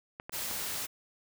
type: clicks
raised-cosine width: 0.5 ms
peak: -25 dBFS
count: 3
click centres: 0.199 / 0.295 / 0.512 s
type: noise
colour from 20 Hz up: white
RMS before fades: -36 dBFS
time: 0.32-0.87 s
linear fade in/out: 20 ms
effects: none